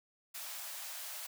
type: high-pass noise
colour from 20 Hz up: white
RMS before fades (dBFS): -44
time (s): 0.34-1.27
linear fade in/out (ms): 10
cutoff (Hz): 570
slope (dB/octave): 96
effects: none